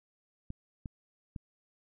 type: clicks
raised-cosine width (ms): 5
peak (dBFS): -27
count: 3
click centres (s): 0.504 / 0.858 / 1.362
effects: none